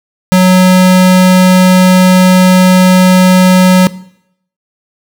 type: tone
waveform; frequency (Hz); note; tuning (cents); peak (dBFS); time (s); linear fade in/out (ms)
square; 184.3; F#3; -7; -3; 0.32-3.87; 0
effects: noise-tail reverb RT60 0.7 s tail -18 dB re dry